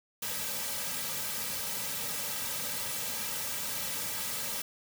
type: noise with comb filter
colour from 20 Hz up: white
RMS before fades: -35 dBFS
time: 0.22-4.62 s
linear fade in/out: 5 ms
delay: 2.8 ms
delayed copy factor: -0.85
effects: none